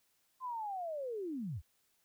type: linear sweep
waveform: sine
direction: down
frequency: 1046.5 to 61.9 Hz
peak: -37 dBFS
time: 0.4-1.62 s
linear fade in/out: 50 ms
effects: white hiss -75 dBFS RMS until 2.04 s